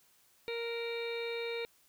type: harmonic tone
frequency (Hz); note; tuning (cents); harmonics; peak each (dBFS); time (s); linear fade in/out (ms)
466.2; A#4; 0; 1 / 2 / 3 / 4 / 5 / 6 / 8 / 9; -36 / -50 / -52 / -52 / -42 / -52 / -46 / -52; 0.48-1.65; 0
effects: white hiss -67 dBFS RMS until 1.88 s